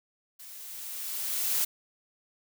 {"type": "noise with level ramp", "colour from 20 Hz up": "blue", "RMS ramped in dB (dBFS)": [-47, -26], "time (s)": [0.39, 1.65], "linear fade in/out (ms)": 10, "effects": []}